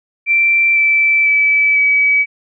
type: tone with pitch steps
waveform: sine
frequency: 2348 / 2325 / 2302 / 2280 Hz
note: D7 / D7 / D7 / C#7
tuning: -1 / -18 / -35 / +48 cents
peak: -9 dBFS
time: 0.26-2.26 s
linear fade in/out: 50 ms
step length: 500 ms
effects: none